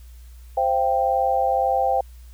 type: chord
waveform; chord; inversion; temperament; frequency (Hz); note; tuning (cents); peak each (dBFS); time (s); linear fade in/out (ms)
sine; C suspended fourth; none; equal with one note detuned; 523.3 / 682.1 / 784; C5 / F5 / G5; 0 / -41 / 0; -23 / -24 / -20; 0.57-2.01; 5
effects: added 60 Hz sine -40 dBFS peak until 2.33 s + white hiss -57 dBFS RMS until 2.33 s